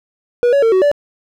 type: tone with pitch steps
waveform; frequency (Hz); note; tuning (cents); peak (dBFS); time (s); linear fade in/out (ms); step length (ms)
triangle; 483.8 / 562 / 453.4 / 375.3 / 580; B4 / C#5 / A#4 / F#4 / D5; -36 / +24 / -48 / +25 / -22; -7; 0.43-0.915; 0; 97
effects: none